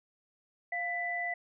sine tone pair together, 698.5 / 1988.2 Hz, F5 / B6, 0 / +11 cents, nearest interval octave + tritone, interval 1811 cents, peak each -36 / -33 dBFS, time 0.72-1.34 s, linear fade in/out 5 ms, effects none

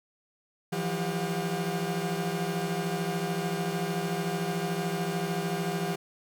40% pulse tone cluster, 164.8 / 178.3 / 398.8 / 719 Hz, E3 / F3 / G4 / F#5, 0 / +36 / +30 / -50 cents, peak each -32 / -33 / -33 / -37 dBFS, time 0.72-5.96 s, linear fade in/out 10 ms, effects none

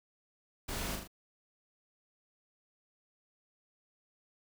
pink noise with echo, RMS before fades -39 dBFS, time 0.68-0.96 s, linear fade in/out 10 ms, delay 39 ms, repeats 3, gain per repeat -4 dB, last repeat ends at 1.077 s, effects none

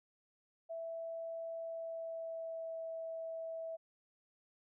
sine tone with pitch glide, 660 to 653.6 Hz, E5 to E5, +2 to -15 cents, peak -40 dBFS, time 0.69-3.77 s, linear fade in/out 20 ms, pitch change -17 cents, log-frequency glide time 1.56-2.8 s, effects none

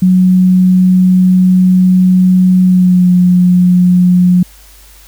sine tone with pitch glide, 184 to 179.69 Hz, F#3 to F3, -9 to +50 cents, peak -4 dBFS, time 0.02-4.43 s, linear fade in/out 5 ms, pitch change -41 cents, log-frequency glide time 2.64-3.1 s, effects added 50 Hz sine -39 dBFS peak until 5.07 s + white hiss -41 dBFS RMS until 5.07 s

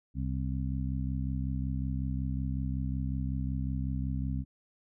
harmonic tone, 65.41 Hz, C2, in tune, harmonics 1 / 2 / 3 / 4, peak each -33 / -34 / -38 / -39 dBFS, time 0.14-4.45 s, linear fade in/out 50 ms, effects none

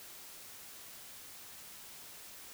silence, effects white hiss -51 dBFS RMS until 2.53 s

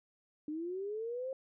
sine linear sweep, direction up, 295.4 to 536 Hz, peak -36 dBFS, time 0.48-1.33 s, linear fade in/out 2 ms, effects none

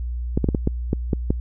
clicks, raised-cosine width 3 ms, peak -6 dBFS, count 8, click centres 0.375 / 0.443 / 0.488 / 0.548 / 0.674 / 0.931 / 1.132 / 1.305 s, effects added 60 Hz sine -24 dBFS peak until 1.4 s

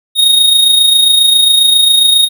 square tone with amplitude modulation, 3729 Hz, A#7, in tune, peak -4 dBFS, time 0.15-2.29 s, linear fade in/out 50 ms, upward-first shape sine, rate 27.4 Hz, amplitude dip 45%, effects none

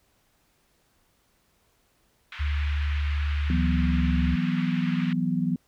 white band-pass noise, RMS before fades -40 dBFS, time 2.32-5.13 s, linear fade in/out 2 ms, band 1200 to 2800 Hz, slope 24 dB/octave
sine tone with pitch glide, 73 to 69.99 Hz, D2 to C#2, -10 to +17 cents, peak -23 dBFS, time 2.39-4.36 s, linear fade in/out 20 ms, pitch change -73 cents, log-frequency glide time 3.57-4.01 s
sine chord, E suspended second, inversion none, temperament equal, 164.81 / 185 / 246.9 Hz, E3 / F#3 / B3, 0 / 0 / 0 cents, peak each -27 dBFS, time 3.5-5.56 s, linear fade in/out 2 ms
effects pink hiss -67 dBFS RMS until 5.67 s

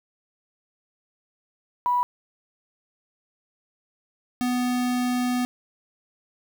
sine / square tone pair in turn, 980 / 247.9 Hz, B5 / B3, -14 / +7 cents, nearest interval 2 octaves, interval 2379 cents, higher first, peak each -19 / -23 dBFS, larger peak first, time 1.86-2.03 / 4.41-5.45 s, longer second, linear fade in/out 0 ms, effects 8-bit

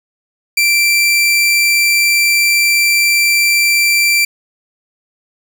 sawtooth tone, 2349 Hz, D7, in tune, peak -6 dBFS, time 0.57-4.25 s, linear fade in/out 5 ms, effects none

